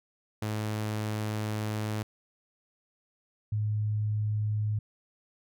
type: tone pair in turn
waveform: sawtooth / sine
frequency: 107.2 / 106.21 Hz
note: A2 / G#2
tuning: -45 / +39 cents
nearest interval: unison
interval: 16 cents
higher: first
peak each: -26 dBFS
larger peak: neither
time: 0.42-2.03 / 3.52-4.79 s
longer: first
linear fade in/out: 5 ms
effects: none